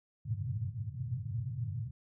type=band-pass noise; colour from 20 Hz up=white; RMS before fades=-37 dBFS; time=0.25-1.91 s; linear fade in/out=10 ms; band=100 to 130 Hz; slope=48 dB/octave; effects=none